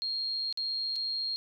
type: tone with dropouts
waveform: sine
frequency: 4238 Hz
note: C8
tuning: 21 cents sharp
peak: -30 dBFS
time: 0.02-1.36 s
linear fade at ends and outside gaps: 0 ms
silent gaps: 0.526-0.574 / 0.958-0.962 s
effects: none